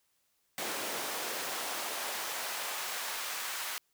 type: noise with high-pass filter sweep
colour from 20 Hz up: pink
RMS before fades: -37 dBFS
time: 0.58-3.78 s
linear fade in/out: 0 ms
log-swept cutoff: 380 to 1200 Hz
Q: 0.83
effects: white hiss -75 dBFS RMS until 3.93 s